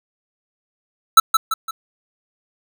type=tone with echo; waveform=square; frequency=1318.5 Hz; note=E6; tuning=in tune; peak=-4 dBFS; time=1.17-1.2 s; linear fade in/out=5 ms; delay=170 ms; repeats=3; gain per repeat=-7 dB; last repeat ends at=1.71 s; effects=none